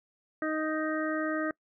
harmonic tone, 311.7 Hz, D#4, 3 cents sharp, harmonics 1 / 2 / 4 / 5 / 6, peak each -31 / -34 / -37 / -38 / -39 dBFS, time 0.42-1.51 s, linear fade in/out 2 ms, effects noise-tail reverb RT60 0.1 s tail -25 dB re dry

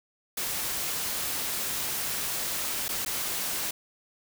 white noise with dropouts, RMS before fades -31 dBFS, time 0.37-3.71 s, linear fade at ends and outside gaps 5 ms, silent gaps 2.882-2.889 / 3.05-3.06 s, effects none

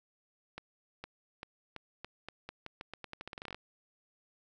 accelerating click train, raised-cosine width 0.3 ms, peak -26 dBFS, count 22, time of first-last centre 0.58-3.546 s, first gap 460 ms, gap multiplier 0.85, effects none

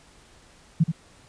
sine tone with echo, 162.1 Hz, E3, 29 cents flat, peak -14 dBFS, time 0.8-0.84 s, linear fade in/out 10 ms, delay 79 ms, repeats 1, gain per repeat -7 dB, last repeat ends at 0.919 s, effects pink hiss -54 dBFS RMS until 1.28 s + resampled to 22050 Hz

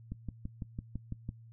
click train, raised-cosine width 5 ms, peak -25 dBFS, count 8, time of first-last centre 0.12-1.291 s, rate 5.98 Hz, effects noise-tail reverb RT60 0.1 s tail -19 dB re dry + added 114 Hz sine -51 dBFS peak until 1.52 s

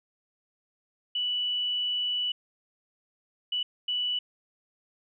sine tone bursts at uneven times, 2960 Hz, F#7, in tune, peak -26 dBFS, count 3, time 1.15-2.32 / 3.52-3.63 / 3.88-4.19 s, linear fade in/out 5 ms, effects none

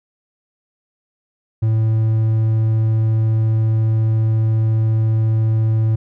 triangle tone, 110.7 Hz, A2, 11 cents sharp, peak -11 dBFS, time 1.62-5.96 s, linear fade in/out 10 ms, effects none

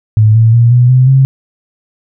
sine tone with pitch steps, 108.1 / 112.82 / 117.75 / 122.89 / 128.26 / 133.86 Hz, A2 / A2 / A#2 / B2 / C3 / C3, -30 / +44 / +18 / -8 / -34 / +40 cents, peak -3 dBFS, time 0.17-1.25 s, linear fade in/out 0 ms, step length 180 ms, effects none

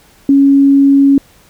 sine tone, 277.2 Hz, C#4, in tune, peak -4 dBFS, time 0.29-1.18 s, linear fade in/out 2 ms, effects pink hiss -46 dBFS RMS until 1.49 s

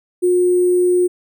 sine tone with sample-and-hold, 359.1 Hz, F4, 48 cents sharp, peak -11 dBFS, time 0.22-1.08 s, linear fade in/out 20 ms, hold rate 8820 Hz, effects none

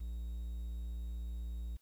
triangle tone with quantisation, 58 Hz, A#1, 8 cents flat, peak -36 dBFS, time 0-1.77 s, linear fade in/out 10 ms, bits 11, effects white hiss -75 dBFS RMS until 1.81 s

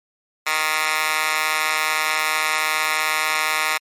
10% pulse tone with high-pass filter, 155.56 Hz, D#3, in tune, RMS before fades -21 dBFS, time 0.46-3.78 s, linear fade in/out 10 ms, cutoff 1500 Hz, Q 3.1, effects MP3 64 kbps

